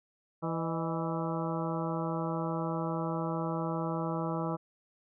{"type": "harmonic tone with a mistuned harmonic", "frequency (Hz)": 164.81, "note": "E3", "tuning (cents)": 0, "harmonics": [1, 2, 3, 4, 5, 6, 7, 8], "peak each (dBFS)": [-34, -37, -39, -40, -41, -42, -42, -43], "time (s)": [0.42, 4.57], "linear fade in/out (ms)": 20, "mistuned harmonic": 4, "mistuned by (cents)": -86, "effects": []}